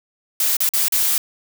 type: noise with dropouts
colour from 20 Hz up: blue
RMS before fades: -18 dBFS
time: 0.4-1.18 s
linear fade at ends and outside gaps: 2 ms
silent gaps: 0.568-0.604 / 0.691-0.736 / 0.883-0.922 s
effects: none